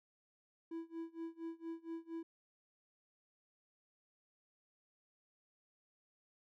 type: tone with tremolo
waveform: triangle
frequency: 330 Hz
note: E4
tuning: 2 cents sharp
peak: -38 dBFS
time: 0.71-2.23 s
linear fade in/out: 5 ms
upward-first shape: sine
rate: 4.3 Hz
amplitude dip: 95%
effects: none